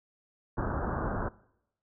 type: low-pass noise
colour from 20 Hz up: pink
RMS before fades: -32 dBFS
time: 0.57-1.29 s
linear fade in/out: 10 ms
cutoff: 1600 Hz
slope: 96 dB/octave
effects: noise-tail reverb RT60 0.8 s tail -22 dB re dry